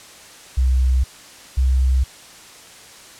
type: tone pair in turn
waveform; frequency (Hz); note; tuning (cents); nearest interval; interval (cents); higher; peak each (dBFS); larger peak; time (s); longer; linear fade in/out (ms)
sine; 64.3 / 64.97; C2 / C2; -30 / -12; unison; 18; second; -13; neither; 0.57-1.04 / 1.57-2.04; neither; 10
effects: white hiss -42 dBFS RMS until 3.19 s + low-pass 9000 Hz 12 dB/octave